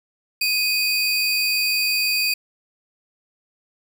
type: tone pair together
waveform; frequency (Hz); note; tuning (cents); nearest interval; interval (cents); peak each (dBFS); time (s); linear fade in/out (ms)
45% pulse; 2500 / 4654; D#7 / D8; +8 / -17; major seventh; 1075; -21; 0.41-2.34; 5
effects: none